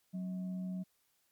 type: tone with frequency modulation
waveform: sine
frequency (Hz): 185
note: F#3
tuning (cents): 0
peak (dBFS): -36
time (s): 0.13-0.84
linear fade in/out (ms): 20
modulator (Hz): 453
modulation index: 0.23
effects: white hiss -75 dBFS RMS until 1.31 s + MP3 96 kbps